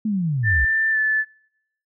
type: linear sweep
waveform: sine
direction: down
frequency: 222.9 to 56.9 Hz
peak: -19 dBFS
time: 0.05-0.65 s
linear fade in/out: 5 ms
type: tone with pitch glide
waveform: sine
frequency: 1778 to 1743.4 Hz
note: A6 to A6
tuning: +18 to -16 cents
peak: -17 dBFS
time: 0.43-1.25 s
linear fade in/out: 50 ms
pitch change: -34 cents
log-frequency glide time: 0.91-0.98 s
effects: noise-tail reverb RT60 0.8 s tail -26 dB re dry